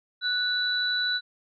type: tone pair together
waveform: sine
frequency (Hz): 1482 / 3956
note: F#6 / B7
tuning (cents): +2 / +2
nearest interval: octave + perfect fourth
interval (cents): 1700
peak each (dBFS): -27 / -26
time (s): 0.21-1.21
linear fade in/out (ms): 50
effects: none